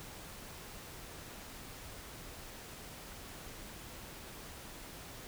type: silence
effects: pink hiss -49 dBFS RMS until 5.27 s